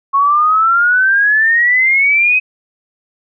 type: exponential sweep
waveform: sine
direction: up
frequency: 1094 to 2545 Hz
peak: -8 dBFS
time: 0.13-2.4 s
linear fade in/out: 20 ms
effects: none